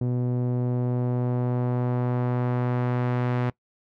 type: tone with low-pass filter sweep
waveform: sawtooth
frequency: 123.47 Hz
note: B2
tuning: in tune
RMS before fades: -25 dBFS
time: 0.01-3.5 s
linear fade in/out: 5 ms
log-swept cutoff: 380 to 2000 Hz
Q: 0.8
effects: noise-tail reverb RT60 0.1 s tail -21 dB re dry